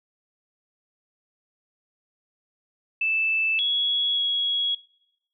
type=tone with pitch steps; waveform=sine; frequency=2637 / 3349 / 3328 Hz; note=E7 / G#7 / G#7; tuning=0 / +14 / +3 cents; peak=-21 dBFS; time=3.01-4.75 s; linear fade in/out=5 ms; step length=580 ms; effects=noise-tail reverb RT60 0.9 s tail -23 dB re dry